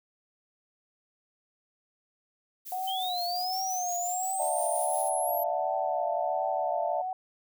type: noise with tremolo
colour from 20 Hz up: violet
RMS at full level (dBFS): -41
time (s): 2.65-5.1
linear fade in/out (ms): 20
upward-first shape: square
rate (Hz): 5.7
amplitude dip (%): 30
type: tone with vibrato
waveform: sine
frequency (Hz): 731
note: F#5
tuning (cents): -21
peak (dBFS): -30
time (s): 2.72-7.13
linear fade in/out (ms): 2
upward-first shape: triangle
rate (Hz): 1.4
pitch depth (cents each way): 84
type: linear sweep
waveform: sine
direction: up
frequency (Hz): 3051 to 11840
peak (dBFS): -33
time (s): 2.87-5.44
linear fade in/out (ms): 10
type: chord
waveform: sine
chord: D suspended second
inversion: none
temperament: equal with one note detuned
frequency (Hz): 587.3 / 659.3 / 883.1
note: D5 / E5 / A5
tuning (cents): 0 / 0 / +6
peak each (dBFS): -33 / -32 / -34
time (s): 4.39-7.02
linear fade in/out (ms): 10
effects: none